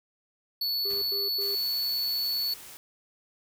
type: tone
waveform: square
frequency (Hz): 4435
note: C#8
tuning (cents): 0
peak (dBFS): -27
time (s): 0.61-2.54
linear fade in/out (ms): 5
type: tone bursts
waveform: triangle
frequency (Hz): 400.8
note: G4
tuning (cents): +38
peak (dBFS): -34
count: 3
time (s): 0.85-1.552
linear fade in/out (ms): 5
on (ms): 170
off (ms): 96
type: noise with exponential decay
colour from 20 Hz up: pink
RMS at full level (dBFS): -44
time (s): 0.9-1.55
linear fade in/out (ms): 1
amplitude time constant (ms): 140
type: noise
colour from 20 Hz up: white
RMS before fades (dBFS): -46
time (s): 1.41-2.77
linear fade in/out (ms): 0
effects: none